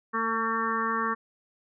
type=harmonic tone; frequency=225.7 Hz; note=A3; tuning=44 cents sharp; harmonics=1 / 2 / 4 / 5 / 6 / 7 / 8; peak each=-34 / -35 / -38 / -28 / -34 / -36 / -34 dBFS; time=0.13-1.15 s; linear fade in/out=20 ms; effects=none